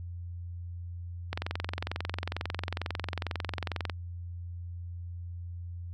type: click train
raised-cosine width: 0.3 ms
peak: -16 dBFS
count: 58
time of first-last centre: 1.33-3.898 s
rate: 22.2 Hz
effects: added 87 Hz sine -37 dBFS peak until 5.93 s